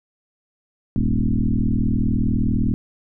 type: tone with frequency modulation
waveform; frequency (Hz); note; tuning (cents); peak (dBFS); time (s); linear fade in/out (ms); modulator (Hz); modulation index
sine; 112.3; A2; +36; -16; 0.96-2.74; 0; 39.9; 4
effects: none